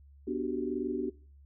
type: chord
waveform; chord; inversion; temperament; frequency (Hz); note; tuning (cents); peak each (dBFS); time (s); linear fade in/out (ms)
sine; G major seventh; first; equal; 246.9 / 293.7 / 370 / 392; B3 / D4 / F#4 / G4; 0 / 0 / 0 / 0; -36 / -35 / -34 / -38; 0.27-1.1; 10
effects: noise-tail reverb RT60 0.4 s tail -21 dB re dry + added 70 Hz sine -53 dBFS peak until 1.45 s